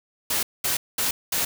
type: noise bursts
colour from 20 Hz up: white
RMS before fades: -24 dBFS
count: 4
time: 0.3-1.45 s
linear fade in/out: 5 ms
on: 130 ms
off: 210 ms
effects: none